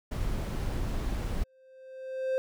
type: noise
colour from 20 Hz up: brown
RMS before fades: -31 dBFS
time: 0.11-1.44 s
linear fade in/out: 10 ms
type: tone with exponential growth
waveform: triangle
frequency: 523.3 Hz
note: C5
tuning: in tune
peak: -22 dBFS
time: 1.41-2.38 s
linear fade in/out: 0 ms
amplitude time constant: 210 ms
effects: none